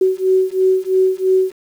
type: beating tone pair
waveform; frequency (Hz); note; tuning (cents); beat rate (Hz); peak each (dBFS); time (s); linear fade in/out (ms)
sine; 374.5 / 377.5; F#4 / F#4; +21 / +35; 3; -15; 0.01-1.52; 5
effects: 7-bit